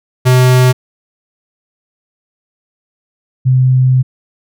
square / sine tone pair in turn, 127.1 / 128.95 Hz, C3 / C3, -50 / -25 cents, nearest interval unison, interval 25 cents, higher second, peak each -6 dBFS, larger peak neither, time 0.25-0.73 / 3.45-4.03 s, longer second, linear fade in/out 20 ms, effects none

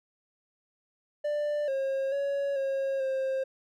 triangle tone with pitch steps, 591 / 539 / 560 / 542 / 531 Hz, D5 / C#5 / C#5 / C#5 / C5, +11 / -49 / +18 / -39 / +25 cents, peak -25 dBFS, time 1.24-3.44 s, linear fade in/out 10 ms, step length 440 ms, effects none

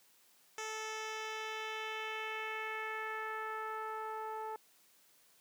10% pulse tone with low-pass filter sweep, 437.4 Hz, A4, 10 cents flat, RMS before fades -41 dBFS, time 0.58-4.56 s, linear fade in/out 2 ms, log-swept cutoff 6600 to 890 Hz, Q 1.8, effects white hiss -67 dBFS RMS until 5.4 s + high-pass 150 Hz 12 dB/octave

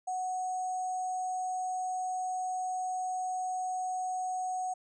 sine tone with sample-and-hold, 740 Hz, F#5, in tune, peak -31 dBFS, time 0.07-4.74 s, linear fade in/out 10 ms, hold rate 7350 Hz, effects resampled to 24000 Hz

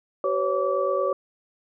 sine tone cluster, 381.7 / 508 / 557 / 1154 Hz, G4 / B4 / C#5 / D6, -46 / +49 / +8 / -31 cents, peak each -28 / -28 / -24 / -28 dBFS, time 0.24-1.13 s, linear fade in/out 2 ms, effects none

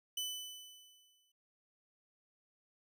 sawtooth tone with exponential decay, 3000 Hz, F#7, 23 cents sharp, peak -32 dBFS, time 0.17-1.32 s, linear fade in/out 5 ms, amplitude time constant 250 ms, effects none

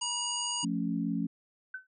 harmonic tone, 959 Hz, A#5, 49 cents sharp, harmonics 1 / 3 / 5 / 7 / 9, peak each -38 / -36 / -39 / -35 / -39 dBFS, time 0.01-0.65 s, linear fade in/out 10 ms
sine chord, F augmented, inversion none, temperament equal, 174.61 / 220 / 277.2 Hz, F3 / A3 / C#4, 0 / 0 / 0 cents, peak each -33 dBFS, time 0.63-1.27 s, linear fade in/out 10 ms
sine tone with exponential decay, 1520 Hz, F#6, 46 cents sharp, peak -33 dBFS, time 1.74-1.87 s, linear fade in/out 5 ms, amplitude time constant 28 ms
effects none

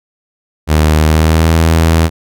sawtooth tone with pitch glide, 77.3 to 81.57 Hz, D#2 to E2, -11 to -18 cents, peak -3 dBFS, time 0.67-2.1 s, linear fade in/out 50 ms, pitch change +93 cents, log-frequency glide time 0.99-1.52 s, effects none

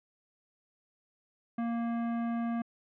sine tone with hard clipping, 233.1 Hz, A#3, in tune, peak -32 dBFS, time 1.58-2.62 s, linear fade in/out 5 ms, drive 16 dB, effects low-pass 2000 Hz 12 dB/octave

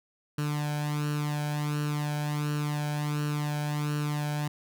sawtooth tone with flanger, 148.4 Hz, D3, 18 cents sharp, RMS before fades -30 dBFS, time 0.38-4.48 s, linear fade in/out 5 ms, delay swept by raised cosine 0.7 to 1.28 ms, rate 1.4 Hz, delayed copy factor +0.7, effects none

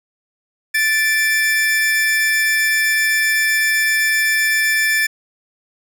45% pulse tone pair together, 1755.3 / 2343 Hz, A6 / D7, -5 / -5 cents, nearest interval perfect fourth, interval 500 cents, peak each -15 / -20 dBFS, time 0.74-5.07 s, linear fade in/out 10 ms, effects none

